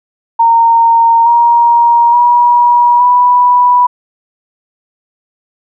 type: tone with pitch steps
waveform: sine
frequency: 922 / 941.9 / 962.3 / 983.1 Hz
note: A#5 / A#5 / B5 / B5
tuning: -19 / +18 / -45 / -8 cents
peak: -4 dBFS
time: 0.39-3.87 s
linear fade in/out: 10 ms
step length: 870 ms
effects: none